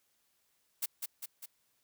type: noise with echo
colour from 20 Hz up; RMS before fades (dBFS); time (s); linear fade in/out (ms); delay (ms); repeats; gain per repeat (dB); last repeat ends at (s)
blue; -33; 0.82-0.86; 10; 200; 3; -4; 1.46
effects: white hiss -75 dBFS RMS until 1.83 s

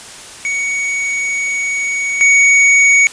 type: tone pair in turn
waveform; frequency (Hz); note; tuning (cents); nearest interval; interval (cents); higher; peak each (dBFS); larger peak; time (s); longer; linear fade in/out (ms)
square; 2238 / 2238; C#7 / C#7; +16 / +16; unison; 0; neither; -16 / -7; second; 0.45-2.21 / 2.21-3.07; first; 0
effects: white hiss -33 dBFS RMS until 3.12 s + resampled to 22050 Hz

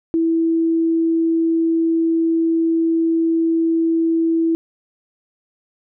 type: tone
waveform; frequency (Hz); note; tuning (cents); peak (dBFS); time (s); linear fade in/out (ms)
sine; 328.6; E4; -5; -14; 0.14-4.55; 0
effects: none

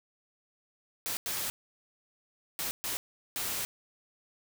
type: noise bursts at uneven times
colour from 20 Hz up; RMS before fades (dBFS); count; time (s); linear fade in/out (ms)
white; -34; 5; 1.06-1.17 / 1.26-1.5 / 2.59-2.71 / 2.84-2.97 / 3.36-3.65; 0
effects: none

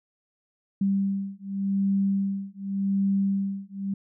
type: beating tone pair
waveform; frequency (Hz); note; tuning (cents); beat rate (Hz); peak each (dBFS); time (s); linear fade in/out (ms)
sine; 196 / 196.87; G3 / G3; 0 / +8; 0.87; -26; 0.81-3.94; 5
effects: none

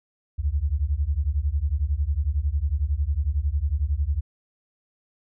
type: beating tone pair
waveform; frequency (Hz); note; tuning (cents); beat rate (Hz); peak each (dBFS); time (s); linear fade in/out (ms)
sine; 67.1 / 78.1; C2 / D#2; +44 / +7; 11; -24; 0.38-4.21; 20
effects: none

